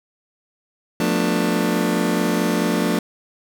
30% pulse chord, B half-diminished seventh, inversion second, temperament just, 177.8 / 222.2 / 246.9 / 296.3 Hz, F3 / A3 / B3 / D4, +31 / +17 / 0 / +15 cents, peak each -20 / -20 / -23 / -21 dBFS, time 1-2.99 s, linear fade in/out 2 ms, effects none

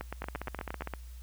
two click trains, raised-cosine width 0.5 ms, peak -21 / -21 dBFS, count 11 / 9, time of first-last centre 0.22-0.874 / 0.01-0.937 s, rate 15.3 / 8.63 Hz, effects added 60 Hz sine -43 dBFS peak until 1.22 s + white hiss -60 dBFS RMS until 1.22 s

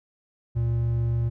triangle tone pair together, 69.3 / 116.55 Hz, C#2 / A#2, 0 / 0 cents, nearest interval major sixth, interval 900 cents, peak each -29 / -20 dBFS, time 0.55-1.3 s, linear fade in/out 20 ms, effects none

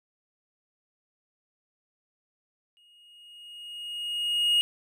triangle tone with exponential growth, 2870 Hz, F7, 47 cents sharp, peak -17 dBFS, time 2.77-4.61 s, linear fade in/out 0 ms, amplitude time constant 400 ms, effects none

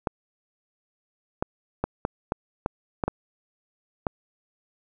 clicks, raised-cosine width 1 ms, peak -10 dBFS, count 9, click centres 0.072 / 1.425 / 1.84 / 2.051 / 2.321 / 2.661 / 3.038 / 3.08 / 4.068 s, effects none

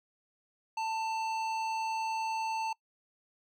triangle tone with hard clipping, 890 Hz, A5, 20 cents sharp, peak -33 dBFS, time 0.77-2.73 s, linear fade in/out 5 ms, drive 16 dB, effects noise-tail reverb RT60 0.1 s tail -24 dB re dry

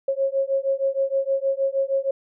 sine beating tone pair, 540 / 546.4 Hz, C#5 / C#5, -45 / -25 cents, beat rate 6.4 Hz, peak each -23 dBFS, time 0.08-2.11 s, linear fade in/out 5 ms, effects none

